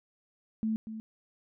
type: tone with echo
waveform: sine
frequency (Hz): 220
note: A3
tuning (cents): 0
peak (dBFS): -27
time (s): 0.63-0.76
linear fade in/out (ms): 0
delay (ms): 240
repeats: 1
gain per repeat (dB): -10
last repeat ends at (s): 1
effects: none